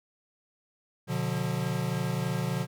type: chord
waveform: square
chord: B diminished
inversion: none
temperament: equal with one note detuned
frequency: 123.47 / 146.83 / 178.7 Hz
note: B2 / D3 / F3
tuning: 0 / 0 / +40 cents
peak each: -33 dBFS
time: 1.07-2.67 s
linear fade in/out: 50 ms
effects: none